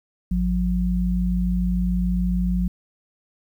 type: tone pair together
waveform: sine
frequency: 53.6 / 180.3 Hz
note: A1 / F#3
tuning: -45 / -45 cents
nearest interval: octave + major sixth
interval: 2100 cents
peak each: -22 / -21 dBFS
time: 0.31-2.68 s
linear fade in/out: 5 ms
effects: 9-bit